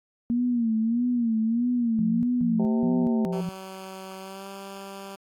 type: tone with vibrato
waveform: sine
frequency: 233.1 Hz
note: A#3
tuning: in tune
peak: -21 dBFS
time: 0.3-3.25 s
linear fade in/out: 0 ms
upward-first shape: sine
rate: 1.6 Hz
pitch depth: 100 cents each way
type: tone bursts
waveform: sine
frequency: 176.9 Hz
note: F3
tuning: 23 cents sharp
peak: -27 dBFS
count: 4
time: 1.99-3.49 s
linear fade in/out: 0 ms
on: 240 ms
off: 180 ms
type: harmonic tone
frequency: 129.1 Hz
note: C3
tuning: 23 cents flat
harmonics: 3 / 4 / 5 / 6 / 7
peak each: -31 / -38 / -38 / -41 / -42 dBFS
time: 2.59-3.41 s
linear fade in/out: 5 ms
type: tone with pitch glide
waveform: 10% pulse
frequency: 190 to 195.91 Hz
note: F#3 to G3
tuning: +46 to -1 cents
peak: -29 dBFS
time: 3.32-5.16 s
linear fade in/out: 10 ms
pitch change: +53 cents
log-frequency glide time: 4.19-4.48 s
effects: AAC 64 kbps